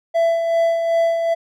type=tone with tremolo; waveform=triangle; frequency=667 Hz; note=E5; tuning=20 cents sharp; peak=-11 dBFS; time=0.14-1.35 s; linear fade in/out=20 ms; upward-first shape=sine; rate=2.6 Hz; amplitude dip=45%; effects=none